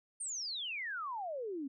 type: exponential sweep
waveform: sine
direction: down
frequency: 9110 to 260.2 Hz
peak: -37 dBFS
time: 0.2-1.68 s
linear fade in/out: 10 ms
effects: none